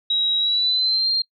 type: tone with pitch glide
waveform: sine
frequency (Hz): 3843 to 4191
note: B7 to C8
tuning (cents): -48 to +2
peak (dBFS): -17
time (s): 0.1-1.22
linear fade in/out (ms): 5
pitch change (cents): +150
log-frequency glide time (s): 0.38-1.09
effects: noise-tail reverb RT60 0.1 s tail -22 dB re dry